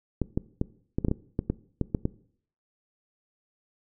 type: clicks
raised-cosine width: 3 ms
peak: -12 dBFS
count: 12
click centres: 0.217 / 0.375 / 0.614 / 0.985 / 1.048 / 1.084 / 1.114 / 1.391 / 1.5 / 1.813 / 1.948 / 2.054 s
effects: noise-tail reverb RT60 0.6 s tail -20 dB re dry